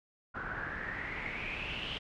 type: noise with low-pass filter sweep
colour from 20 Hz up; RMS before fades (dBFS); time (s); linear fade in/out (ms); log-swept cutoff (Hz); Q
pink; -39; 0.34-1.99; 20; 1400 to 3100; 8.1
effects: none